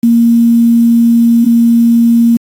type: tone with quantisation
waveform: sine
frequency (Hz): 233.1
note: A#3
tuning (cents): 0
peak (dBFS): -4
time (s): 0.03-2.37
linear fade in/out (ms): 5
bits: 5
effects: AAC 64 kbps